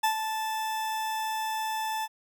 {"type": "tone with ADSR envelope", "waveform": "40% pulse", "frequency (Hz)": 877, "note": "A5", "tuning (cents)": -6, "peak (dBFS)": -20, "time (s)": [0.03, 2.08], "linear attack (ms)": 11, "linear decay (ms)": 100, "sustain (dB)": -8, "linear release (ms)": 41, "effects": []}